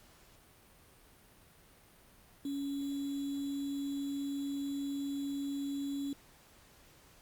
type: tone with sample-and-hold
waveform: sine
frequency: 280 Hz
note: C#4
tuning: 18 cents sharp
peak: -34 dBFS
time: 2.45-6.13 s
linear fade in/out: 2 ms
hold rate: 3675 Hz
effects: pink hiss -61 dBFS RMS until 7.21 s + Opus 48 kbps